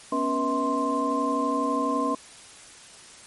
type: tone cluster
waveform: sine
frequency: 247.4 / 279.4 / 483.1 / 644 / 1047 Hz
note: B3 / C#4 / B4 / E5 / C6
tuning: +3 / +14 / -38 / -41 / +1 cents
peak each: -32 / -27 / -31 / -32 / -26 dBFS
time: 0.12-2.15 s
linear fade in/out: 5 ms
effects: white hiss -47 dBFS RMS until 3.26 s + MP3 48 kbps